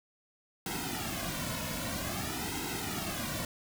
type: noise with flanger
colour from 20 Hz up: pink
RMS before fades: -36 dBFS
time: 0.66-3.45 s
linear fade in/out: 2 ms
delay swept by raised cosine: 1.7 to 2.52 ms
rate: 0.51 Hz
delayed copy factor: -1
effects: none